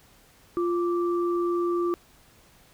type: tone pair together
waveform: sine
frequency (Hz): 348 / 1170.5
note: F4 / D6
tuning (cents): -6 / -6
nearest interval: octave + major sixth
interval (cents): 2100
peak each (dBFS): -23 / -32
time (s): 0.57-1.94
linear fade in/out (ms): 0
effects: pink hiss -57 dBFS RMS until 2.73 s